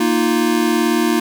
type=chord; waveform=square; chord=Bb suspended fourth; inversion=none; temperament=equal; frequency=233.1 / 311.1 / 349.2 Hz; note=Bb3 / Eb4 / F4; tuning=0 / 0 / 0 cents; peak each=-19 dBFS; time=0-1.2 s; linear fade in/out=5 ms; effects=none